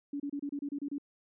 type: tone bursts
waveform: sine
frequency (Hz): 285.1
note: C#4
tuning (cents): +49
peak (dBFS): -33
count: 9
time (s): 0.13-0.983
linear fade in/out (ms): 5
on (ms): 69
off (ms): 29
effects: none